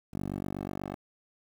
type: tone with band-pass filter sweep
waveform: 10% pulse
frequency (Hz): 48.17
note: G1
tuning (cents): -30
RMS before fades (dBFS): -36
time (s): 0.13-0.96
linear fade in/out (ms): 10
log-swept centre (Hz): 210 to 570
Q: 0.78
effects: 9-bit